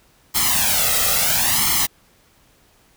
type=noise with flanger; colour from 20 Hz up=white; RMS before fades=-18 dBFS; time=0.34-1.87 s; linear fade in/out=20 ms; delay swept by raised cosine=0.94 to 1.56 ms; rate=0.74 Hz; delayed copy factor=+0.85; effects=pink hiss -56 dBFS RMS until 2.96 s